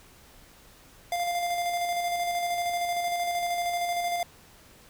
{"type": "tone with tremolo", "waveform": "square", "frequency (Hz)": 698.5, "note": "F5", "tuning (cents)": 0, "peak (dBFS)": -26, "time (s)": [1.12, 4.23], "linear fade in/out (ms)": 2, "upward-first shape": "square", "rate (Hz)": 13, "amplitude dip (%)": 30, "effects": ["pink hiss -54 dBFS RMS until 4.89 s"]}